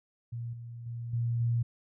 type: tone with level steps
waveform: sine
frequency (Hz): 117.8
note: A#2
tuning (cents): +19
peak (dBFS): -34 / -40 / -35 / -27 / -25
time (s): 0.32-1.63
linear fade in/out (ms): 10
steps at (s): 0.53 / 0.86 / 1.13 / 1.4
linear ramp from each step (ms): 5
effects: none